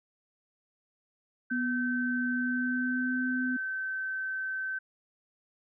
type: tone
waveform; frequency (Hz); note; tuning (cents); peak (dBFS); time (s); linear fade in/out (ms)
sine; 1540; G6; -31; -31; 1.5-4.79; 10
type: tone with pitch glide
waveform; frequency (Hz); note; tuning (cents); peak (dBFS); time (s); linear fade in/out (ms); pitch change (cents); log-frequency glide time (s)
sine; 246.9 to 253.7; B3 to B3; 0 to +47; -29; 1.51-3.57; 10; +47; 2.29-3.2
effects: none